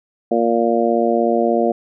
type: harmonic tone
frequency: 116.54 Hz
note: A#2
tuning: in tune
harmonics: 2 / 3 / 4 / 5 / 6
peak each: -20 / -20 / -20 / -20 / -20 dBFS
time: 0.31-1.72 s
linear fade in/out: 5 ms
effects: none